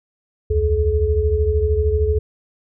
sine tone cluster, 68.8 / 81.9 / 427.6 Hz, C#2 / E2 / A4, -12 / -11 / -49 cents, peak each -19 dBFS, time 0.5-2.19 s, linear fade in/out 10 ms, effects none

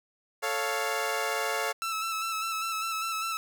15% pulse chord, A augmented, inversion none, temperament equal, 440 / 554.4 / 698.5 Hz, A4 / C#5 / E#5, 0 / 0 / 0 cents, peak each -26 dBFS, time 0.42-1.73 s, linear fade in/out 20 ms
sawtooth tone with vibrato, 1318.5 Hz, E6, in tune, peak -26 dBFS, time 1.82-3.37 s, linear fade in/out 0 ms, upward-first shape square, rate 5 Hz, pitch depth 25 cents each way
effects none

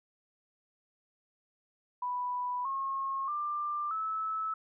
sine tone with pitch steps, 987.8 / 1083.4 / 1188.3 / 1303.4 Hz, B5 / C#6 / D6 / E6, 0 / -40 / +20 / -20 cents, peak -31 dBFS, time 2.02-4.54 s, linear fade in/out 5 ms, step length 630 ms, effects none

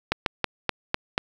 clicks, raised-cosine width 0.3 ms, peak -5 dBFS, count 6, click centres 0.12 / 0.262 / 0.443 / 0.693 / 0.944 / 1.179 s, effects 7-bit

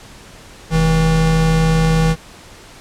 square tone pair together, 42.67 / 161.1 Hz, F1 / E3, -39 / -39 cents, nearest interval octave + major seventh, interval 2300 cents, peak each -19 / -13 dBFS, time 0.7-2.16 s, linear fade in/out 50 ms, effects pink hiss -40 dBFS RMS until 2.8 s + low-pass 9000 Hz 12 dB/octave

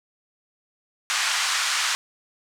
pink band-pass noise, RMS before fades -24 dBFS, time 1.1-1.95 s, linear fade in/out 0 ms, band 1100 to 8200 Hz, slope 24 dB/octave, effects none

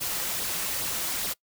white noise with flanger, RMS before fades -30 dBFS, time 0-1.34 s, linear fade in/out 20 ms, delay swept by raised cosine 0.21 to 6.21 ms, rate 2.4 Hz, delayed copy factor +0.5, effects noise-tail reverb RT60 0.1 s tail -23 dB re dry

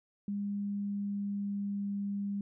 sine tone with pitch glide, 202.4 to 200.9 Hz, G#3 to G3, -44 to +43 cents, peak -32 dBFS, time 0.28-2.41 s, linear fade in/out 2 ms, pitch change -13 cents, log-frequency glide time 0.56-1.96 s, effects none

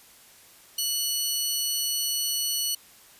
15% pulse tone pair together, 2960 / 4368 Hz, F#7 / C#8, 0 / -26 cents, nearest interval perfect fifth, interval 674 cents, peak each -21 dBFS, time 0.78-2.75 s, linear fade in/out 5 ms, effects white hiss -53 dBFS RMS until 3.19 s + resampled to 32000 Hz

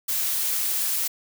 blue noise, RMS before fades -25 dBFS, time 0.08-1.08 s, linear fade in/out 10 ms, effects none

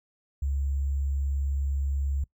sine tone with sample-and-hold, 69.3 Hz, C#2, in tune, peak -25 dBFS, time 0.42-2.24 s, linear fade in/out 5 ms, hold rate 7350 Hz, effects noise-tail reverb RT60 0.1 s tail -21 dB re dry

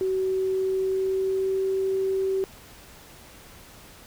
sine tone with pitch glide, 377.8 to 383.7 Hz, F#4 to G4, +36 to -37 cents, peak -22 dBFS, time 0.01-2.44 s, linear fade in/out 0 ms, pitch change +27 cents, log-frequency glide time 0.25-1.71 s, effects pink hiss -48 dBFS RMS until 4.06 s

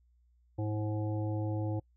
harmonic tone with a mistuned harmonic, 106.1 Hz, G#2, 38 cents sharp, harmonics 1 / 3 / 5 / 7 / 8, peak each -32 / -37 / -42 / -47 / -49 dBFS, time 0.58-1.8 s, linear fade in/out 10 ms, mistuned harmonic 3, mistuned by +31 cents, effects noise-tail reverb RT60 0.1 s tail -26 dB re dry + added 60 Hz sine -64 dBFS peak until 1.96 s

